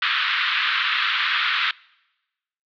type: band-pass noise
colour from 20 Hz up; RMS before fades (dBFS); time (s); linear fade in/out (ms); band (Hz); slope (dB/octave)
pink; -22; 0.02-1.71; 2; 1200 to 3900; 48
effects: noise-tail reverb RT60 1.0 s tail -25 dB re dry